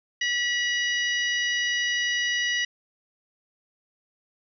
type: harmonic tone with a mistuned harmonic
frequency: 971 Hz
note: B5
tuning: 30 cents flat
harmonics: 2 / 3 / 4 / 5 / 6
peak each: -25 / -28 / -38 / -38 / -35 dBFS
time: 0.21-2.65 s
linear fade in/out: 5 ms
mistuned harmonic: 4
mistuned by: -28 cents
effects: none